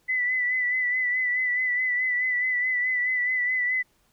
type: tone with vibrato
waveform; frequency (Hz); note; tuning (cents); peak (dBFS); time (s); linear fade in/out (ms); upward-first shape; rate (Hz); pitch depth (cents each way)
sine; 1995; B6; +17; -22; 0.08-3.83; 20; sine; 4.7; 35
effects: pink hiss -66 dBFS RMS until 4.12 s